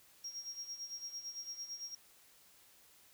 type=tone with tremolo; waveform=triangle; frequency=5600 Hz; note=F8; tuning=4 cents sharp; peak=-38 dBFS; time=0.24-1.95 s; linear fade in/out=5 ms; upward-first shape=sine; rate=8.9 Hz; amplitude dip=75%; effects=tanh soft clip ceiling -35 dBFS + white hiss -64 dBFS RMS until 3.13 s